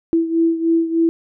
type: beating tone pair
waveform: sine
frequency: 329.6 / 332.9 Hz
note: E4 / E4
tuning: 0 / +17 cents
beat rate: 3.3 Hz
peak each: -15 / -20 dBFS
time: 0.13-1.09 s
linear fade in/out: 0 ms
effects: none